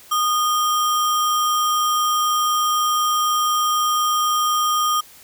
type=tone with sample-and-hold; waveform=sine; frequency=1228 Hz; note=D#6; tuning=23 cents flat; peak=-16 dBFS; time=0.11-5.01 s; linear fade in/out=10 ms; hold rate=4410 Hz; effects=white hiss -46 dBFS RMS until 5.23 s